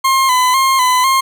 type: tone with vibrato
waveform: 40% pulse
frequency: 1036 Hz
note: C6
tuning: 17 cents flat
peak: -9 dBFS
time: 0.04-1.21 s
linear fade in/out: 10 ms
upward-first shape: square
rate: 2 Hz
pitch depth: 49 cents each way
effects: none